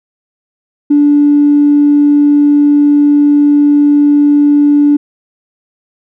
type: tone with tanh clipping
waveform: triangle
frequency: 290.9 Hz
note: D4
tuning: 16 cents flat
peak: -4 dBFS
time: 0.9-4.97 s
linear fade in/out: 10 ms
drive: 4 dB
effects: none